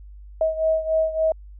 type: beating tone pair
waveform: sine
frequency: 637 / 640.5 Hz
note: D#5 / E5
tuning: +41 / -50 cents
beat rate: 3.5 Hz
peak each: -20 / -24 dBFS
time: 0.41-1.32 s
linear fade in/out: 2 ms
effects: added 50 Hz sine -39 dBFS peak until 1.59 s